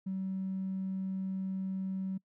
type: tone with tanh clipping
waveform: triangle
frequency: 190.3 Hz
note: F#3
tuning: 49 cents sharp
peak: -32 dBFS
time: 0.06-2.18 s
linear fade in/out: 10 ms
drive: 1 dB
effects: noise-tail reverb RT60 0.1 s tail -25 dB re dry